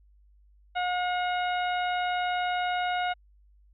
harmonic tone with a mistuned harmonic, 720 Hz, F#5, 47 cents flat, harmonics 1 / 2 / 3 / 4 / 5, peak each -27 / -33 / -37 / -39 / -41 dBFS, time 0.75-3.14 s, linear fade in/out 20 ms, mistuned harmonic 5, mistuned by +65 cents, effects added 50 Hz sine -56 dBFS peak until 3.73 s

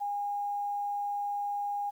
sine tone with quantisation, 815 Hz, G#5, 33 cents flat, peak -30 dBFS, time 0-1.91 s, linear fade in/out 20 ms, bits 10, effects none

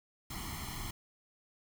pink noise with comb filter, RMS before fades -41 dBFS, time 0.3-0.91 s, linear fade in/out 5 ms, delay 0.95 ms, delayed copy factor +0.95, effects none

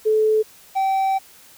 sine / triangle tone pair in turn, 433.5 / 772.4 Hz, A4 / G5, -26 / -26 cents, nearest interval minor seventh, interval 1000 cents, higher second, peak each -14 / -15 dBFS, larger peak first, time 0.05-0.43 / 0.75-1.19 s, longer second, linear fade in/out 20 ms, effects white hiss -48 dBFS RMS until 1.57 s

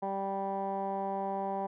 15% pulse tone with low-pass filter, 195.5 Hz, G3, 4 cents flat, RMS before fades -34 dBFS, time 0.02-1.67 s, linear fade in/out 10 ms, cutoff 880 Hz, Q 5.5, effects none

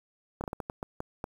slowing click train, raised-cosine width 1 ms, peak -20 dBFS, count 9, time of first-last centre 0.41-1.241 s, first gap 29 ms, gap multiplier 1.35, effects 8-bit

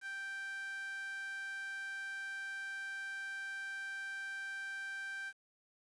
sawtooth tone with high-pass filter, 784 Hz, G5, in tune, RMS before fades -43 dBFS, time 0.01-5.33 s, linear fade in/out 50 ms, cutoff 1600 Hz, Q 6.1, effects resampled to 22050 Hz + 11-bit

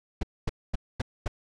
brown noise bursts, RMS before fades -26 dBFS, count 5, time 0.21-1.28 s, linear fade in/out 5 ms, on 22 ms, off 240 ms, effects low-pass 7000 Hz 12 dB/octave

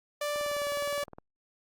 sawtooth tone with pitch glide, 587.3 to 575.9 Hz, D5 to D5, 0 to -34 cents, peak -26 dBFS, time 0.21-1.04 s, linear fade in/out 5 ms, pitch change -34 cents, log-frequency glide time 0.38-0.68 s
click train, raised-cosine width 1 ms, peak -31 dBFS, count 17, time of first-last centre 0.36-1.185 s, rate 19.4 Hz
effects Opus 48 kbps

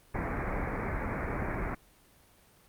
pink low-pass noise, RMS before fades -33 dBFS, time 0.14-1.75 s, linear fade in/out 10 ms, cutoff 2300 Hz, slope 96 dB/octave, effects pink hiss -61 dBFS RMS until 2.68 s + Opus 32 kbps

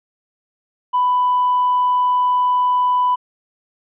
triangle tone, 994 Hz, B5, 11 cents sharp, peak -10 dBFS, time 0.93-3.16 s, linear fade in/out 20 ms, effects tanh soft clip ceiling -10 dBFS + resampled to 8000 Hz

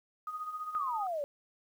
sine tone with tremolo, 1244.5 Hz, D#6, in tune, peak -34 dBFS, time 0.27-1.07 s, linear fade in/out 2 ms, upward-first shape sine, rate 15 Hz, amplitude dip 60%
sine exponential sweep, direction down, 1286 to 554.4 Hz, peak -32 dBFS, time 0.75-1.24 s, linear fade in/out 0 ms
effects 10-bit

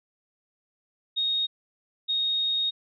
sine tone pair in turn, 3729 / 3729 Hz, A#7 / A#7, 0 / 0 cents, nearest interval unison, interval 0 cents, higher neither, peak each -23 dBFS, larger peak neither, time 1.16-1.47 / 2.08-2.71 s, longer second, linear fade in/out 20 ms, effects none

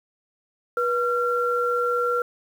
sine tone pair together, 485.2 / 1370.4 Hz, B4 / F6, -31 / -33 cents, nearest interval octave + tritone, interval 1798 cents, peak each -23 dBFS, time 0.77-2.22 s, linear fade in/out 2 ms, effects 8-bit

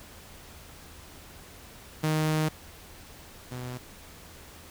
sawtooth tone pair in turn, 155.56 / 124.9 Hz, D#3 / B2, 0 / +20 cents, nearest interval major third, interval 380 cents, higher first, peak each -20 / -31 dBFS, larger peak first, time 2.03-2.49 / 3.51-3.78 s, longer first, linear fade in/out 10 ms, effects added 78 Hz sine -55 dBFS peak until 4.7 s + pink hiss -49 dBFS RMS until 4.7 s

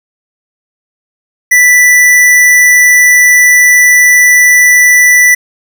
square tone, 1975.5 Hz, B6, in tune, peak -3 dBFS, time 1.51-5.35 s, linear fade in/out 10 ms, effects 7-bit

